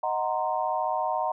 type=chord; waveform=sine; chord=C half-diminished seventh; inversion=first; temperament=equal; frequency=622.3 / 740 / 932.3 / 1046.5 Hz; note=Eb5 / Gb5 / Bb5 / C6; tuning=0 / 0 / 0 / 0 cents; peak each=-31 / -29 / -29 / -33 dBFS; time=0.03-1.32 s; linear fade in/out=5 ms; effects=none